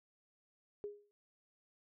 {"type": "tone with exponential decay", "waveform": "sine", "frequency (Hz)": 411.9, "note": "G#4", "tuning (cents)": -14, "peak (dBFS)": -37, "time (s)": [0.84, 1.11], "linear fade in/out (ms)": 0, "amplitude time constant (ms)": 57, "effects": []}